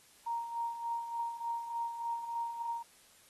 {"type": "tone with tremolo", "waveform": "sine", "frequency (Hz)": 932.3, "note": "A#5", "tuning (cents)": 0, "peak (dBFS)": -32, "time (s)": [0.26, 2.83], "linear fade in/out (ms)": 10, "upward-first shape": "sine", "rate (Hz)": 3.4, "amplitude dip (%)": 60, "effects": ["white hiss -62 dBFS RMS until 3.29 s", "AAC 32 kbps"]}